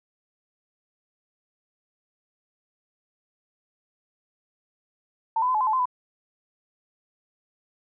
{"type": "tone with pitch steps", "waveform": "sine", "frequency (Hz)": [898, 1000, 1021, 858, 1026, 870, 1034, 997], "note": ["A5", "B5", "C6", "A5", "C6", "A5", "C6", "B5"], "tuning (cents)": [35, 21, -43, -44, -34, -20, -21, 16], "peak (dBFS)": -20, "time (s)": [5.36, 5.856], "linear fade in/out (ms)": 5, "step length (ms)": 62, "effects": []}